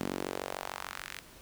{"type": "tone with high-pass filter sweep", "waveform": "sawtooth", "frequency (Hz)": 46.72, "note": "F#1", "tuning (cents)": 18, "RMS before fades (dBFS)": -39, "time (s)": [0, 1.19], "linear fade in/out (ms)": 0, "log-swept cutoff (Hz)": [220, 2100], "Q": 1.6, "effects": ["pink hiss -54 dBFS RMS until 1.41 s"]}